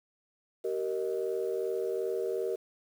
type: chord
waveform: sine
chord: Eb major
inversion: first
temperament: equal with one note detuned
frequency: 383.5 / 466.2 / 622.3 Hz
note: G4 / Bb4 / Eb5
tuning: -38 / 0 / 0 cents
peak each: -32 / -32 / -38 dBFS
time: 0.64-2.56 s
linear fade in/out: 10 ms
effects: tanh soft clip ceiling -21 dBFS + 9-bit